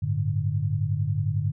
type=chord; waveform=sine; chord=G suspended second; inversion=none; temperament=equal with one note detuned; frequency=98 / 109.05 / 146.83 Hz; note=G2 / A2 / D3; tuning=0 / -15 / 0 cents; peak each=-27 dBFS; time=0.02-1.52 s; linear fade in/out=10 ms; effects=none